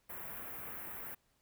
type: band-stop noise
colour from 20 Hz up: white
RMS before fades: -45 dBFS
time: 0.09-1.15 s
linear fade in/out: 10 ms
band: 2100 to 13000 Hz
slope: 24 dB/octave
effects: pink hiss -75 dBFS RMS until 1.41 s